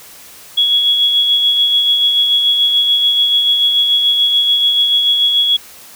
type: tone with tremolo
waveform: sine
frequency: 3348 Hz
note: G#7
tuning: 13 cents sharp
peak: -8 dBFS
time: 0.57-5.57 s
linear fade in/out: 10 ms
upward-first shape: sine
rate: 6.9 Hz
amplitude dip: 35%
effects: white hiss -38 dBFS RMS until 5.95 s